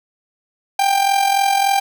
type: tone with amplitude modulation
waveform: 45% pulse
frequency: 791 Hz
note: G5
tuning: 15 cents sharp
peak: -11 dBFS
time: 0.79-1.8 s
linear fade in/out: 5 ms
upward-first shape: sine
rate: 43.5 Hz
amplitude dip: 60%
effects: none